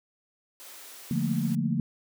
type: high-pass noise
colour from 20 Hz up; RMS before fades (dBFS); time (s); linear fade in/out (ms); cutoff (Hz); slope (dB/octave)
white; -46; 0.6-1.55; 0; 290; 24
type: chord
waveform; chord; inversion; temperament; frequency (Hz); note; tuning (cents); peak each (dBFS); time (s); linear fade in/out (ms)
sine; Bb major seventh; first; just; 145.68 / 174.81 / 218.5 / 233.1; D3 / F3 / A3 / Bb3; -14 / +2 / -12 / 0; -30; 1.11-1.8; 2
effects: none